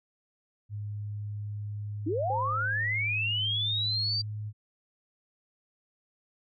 sine tone with pitch glide, 103.83 to 105.77 Hz, G#2 to G#2, 0 to +32 cents, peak -33 dBFS, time 0.69-4.53 s, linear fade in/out 50 ms, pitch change +32 cents, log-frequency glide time 2.18-2.41 s
sine linear sweep, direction up, 278.9 to 4699 Hz, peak -27 dBFS, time 2.06-4.22 s, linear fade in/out 10 ms
sine tone with exponential decay, 523 Hz, C5, 1 cent flat, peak -31 dBFS, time 2.3-3.18 s, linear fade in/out 2 ms, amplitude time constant 190 ms
effects none

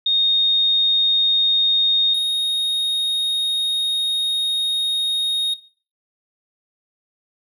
sine / triangle tone pair in turn, 3700 / 3726 Hz, A#7 / A#7, -14 / -2 cents, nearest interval unison, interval 12 cents, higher second, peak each -15 dBFS, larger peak neither, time 0.06-2.14 / 2.14-5.54 s, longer second, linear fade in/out 5 ms, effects noise-tail reverb RT60 0.4 s tail -18 dB re dry

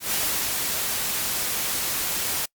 white noise with ADSR envelope, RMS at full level -24 dBFS, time 0-2.46 s, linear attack 120 ms, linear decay 380 ms, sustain -2 dB, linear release 12 ms, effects noise-tail reverb RT60 0.1 s tail -25 dB re dry + Opus 48 kbps

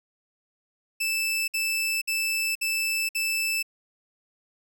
sawtooth tone bursts, 2637 Hz, E7, in tune, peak -21 dBFS, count 5, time 1-3.628 s, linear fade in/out 10 ms, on 480 ms, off 57 ms, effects none

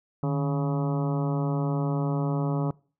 harmonic tone with a mistuned harmonic, 139.9 Hz, C#3, 16 cents sharp, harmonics 1 / 2 / 3 / 4 / 5 / 6 / 7 / 8 / 9, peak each -25 / -31 / -35 / -37 / -39 / -41 / -42 / -43 / -44 dBFS, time 0.23-2.71 s, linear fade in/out 2 ms, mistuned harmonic 1, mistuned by +120 cents, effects noise-tail reverb RT60 0.4 s tail -23 dB re dry

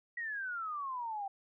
sine exponential sweep, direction down, 1932 to 772 Hz, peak -36 dBFS, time 0.17-1.28 s, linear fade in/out 5 ms, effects none

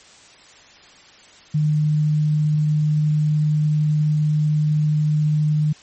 sine tone, 151.7 Hz, D#3, 44 cents flat, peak -15 dBFS, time 1.54-5.73 s, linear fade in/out 10 ms, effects white hiss -47 dBFS RMS until 5.82 s + MP3 32 kbps

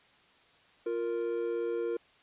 triangle tone pair together, 349.3 / 466.2 Hz, F4 / A#4, 0 / 0 cents, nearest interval perfect fourth, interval 500 cents, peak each -32 / -30 dBFS, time 0.86-1.97 s, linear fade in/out 5 ms, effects white hiss -62 dBFS RMS until 2.22 s + resampled to 8000 Hz

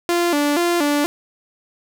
sawtooth tone with vibrato, 317.4 Hz, D#4, 35 cents sharp, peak -12 dBFS, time 0.09-1.06 s, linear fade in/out 0 ms, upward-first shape square, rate 2.1 Hz, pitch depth 150 cents each way, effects none

